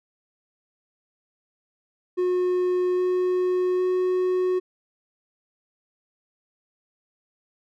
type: tone with pitch steps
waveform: triangle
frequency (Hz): 362.3 / 364.6 / 366.9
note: F#4 / F#4 / F#4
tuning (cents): -36 / -25 / -15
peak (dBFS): -18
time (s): 2.17-4.6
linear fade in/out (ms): 20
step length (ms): 810
effects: none